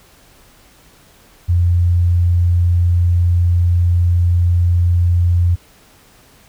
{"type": "tone", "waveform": "sine", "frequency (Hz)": 87.31, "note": "F2", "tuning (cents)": 0, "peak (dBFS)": -10, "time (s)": [1.48, 5.56], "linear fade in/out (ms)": 20, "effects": ["pink hiss -48 dBFS RMS until 6.48 s"]}